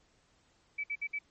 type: tone bursts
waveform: sine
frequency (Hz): 2300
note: D7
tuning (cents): -37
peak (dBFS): -32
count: 4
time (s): 0.78-1.19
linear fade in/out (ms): 10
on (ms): 59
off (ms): 58
effects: pink hiss -69 dBFS RMS until 1.3 s + MP3 32 kbps